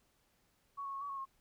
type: tone with pitch steps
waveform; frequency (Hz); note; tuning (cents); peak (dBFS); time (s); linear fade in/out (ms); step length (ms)
sine; 1118 / 1101 / 1095 / 1137 / 1099 / 1077; C#6 / C#6 / C#6 / C#6 / C#6 / C6; +14 / -12 / -22 / +44 / -15 / +50; -39; 0.77-1.256; 20; 81
effects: pink hiss -74 dBFS RMS until 1.4 s